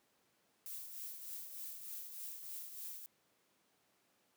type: noise with tremolo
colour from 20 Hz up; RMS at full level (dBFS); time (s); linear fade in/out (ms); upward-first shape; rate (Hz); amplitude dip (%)
violet; -45; 0.66-3.06; 0; triangle; 3.3; 55
effects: pink hiss -75 dBFS RMS until 4.36 s + high-pass 200 Hz 12 dB/octave